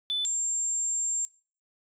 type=tone pair in turn; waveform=sine; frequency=3500 / 7395 Hz; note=A7 / A#8; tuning=-10 / -15 cents; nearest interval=octave + minor second; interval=1295 cents; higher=second; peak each=-25 dBFS; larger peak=neither; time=0.1-0.25 / 0.25-1.25 s; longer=second; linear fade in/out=0 ms; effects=noise-tail reverb RT60 0.4 s tail -23 dB re dry + tanh soft clip ceiling -21 dBFS